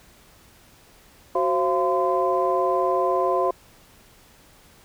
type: tone cluster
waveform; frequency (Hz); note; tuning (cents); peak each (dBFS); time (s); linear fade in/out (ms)
sine; 372.3 / 531 / 687 / 1026; F#4 / C5 / F5 / C6; +11 / +25 / -29 / -34; -24; 1.35-3.51; 5
effects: tanh soft clip ceiling -8 dBFS + pink hiss -53 dBFS RMS until 4.84 s